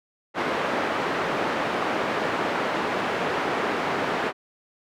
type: band-pass noise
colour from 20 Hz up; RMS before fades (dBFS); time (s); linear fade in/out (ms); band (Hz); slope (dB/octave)
pink; -26; 0.34-4.33; 50; 320 to 1900; 12
effects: none